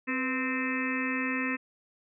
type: harmonic tone with a mistuned harmonic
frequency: 260 Hz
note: C4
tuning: 11 cents flat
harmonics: 1 / 2 / 4 / 5 / 6 / 7 / 8 / 9 / 10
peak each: -31 / -41 / -40 / -41 / -46 / -34 / -38 / -42 / -36 dBFS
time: 0.07-1.57 s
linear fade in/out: 20 ms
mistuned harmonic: 2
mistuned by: -72 cents
effects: none